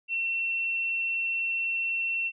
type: tone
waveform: sine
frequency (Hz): 2708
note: E7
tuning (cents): +46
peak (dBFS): -26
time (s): 0.08-2.32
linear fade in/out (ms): 50
effects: none